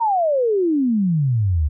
sine exponential sweep, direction down, 952 to 69.9 Hz, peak -15 dBFS, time 0-1.69 s, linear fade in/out 20 ms, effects none

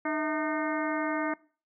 harmonic tone with a mistuned harmonic, 305.2 Hz, D#4, 33 cents flat, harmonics 1 / 2 / 3 / 4 / 5 / 6 / 7, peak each -31 / -34 / -36 / -37 / -38 / -39 / -39 dBFS, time 0.05-1.34 s, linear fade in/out 5 ms, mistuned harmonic 2, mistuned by +88 cents, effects noise-tail reverb RT60 0.4 s tail -21 dB re dry

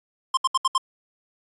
square tone bursts, 1056 Hz, C6, 16 cents sharp, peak -18 dBFS, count 5, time 0.34-0.78 s, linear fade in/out 5 ms, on 32 ms, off 70 ms, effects resampled to 24000 Hz

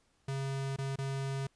square tone with dropouts, 136.1 Hz, C#3, 31 cents flat, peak -34 dBFS, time 0.28-1.47 s, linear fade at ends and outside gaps 5 ms, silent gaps 0.763-0.785 / 0.959-0.985 s, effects pink hiss -72 dBFS RMS until 1.55 s + resampled to 22050 Hz

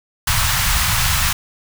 pink band-stop noise, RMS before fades -17 dBFS, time 0.27-1.33 s, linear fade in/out 5 ms, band 140 to 910 Hz, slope 24 dB/octave, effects none

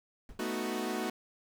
brown noise with exponential decay, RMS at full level -43 dBFS, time 0.29-0.51 s, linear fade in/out 1 ms, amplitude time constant 47 ms
sawtooth chord, B dominant seventh, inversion third, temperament equal, 220 / 246.9 / 311.1 / 370 Hz, A3 / B3 / D#4 / F#4, 0 / 0 / 0 / 0 cents, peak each -34 / -35 / -36 / -33 dBFS, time 0.39-1.1 s, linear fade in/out 5 ms
effects none

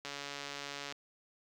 click train, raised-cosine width 0.2 ms, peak -24 dBFS, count 125, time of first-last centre 0.05-0.923 s, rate 142 Hz, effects high-pass 60 Hz 12 dB/octave + 9-bit

